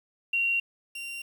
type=tone pair in turn; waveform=sine / 40% pulse; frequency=2753 / 2764 Hz; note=F7 / F7; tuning=-25 / -19 cents; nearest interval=unison; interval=6 cents; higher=second; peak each=-23 / -34 dBFS; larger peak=first; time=0.33-0.6 / 0.95-1.22 s; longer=neither; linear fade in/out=5 ms; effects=9-bit